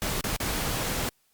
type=noise with dropouts; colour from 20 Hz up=pink; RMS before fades=-29 dBFS; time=0.02-1.09 s; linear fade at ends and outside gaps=0 ms; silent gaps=0.209-0.241 / 0.364-0.402 s; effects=white hiss -68 dBFS RMS until 1.33 s + Opus 48 kbps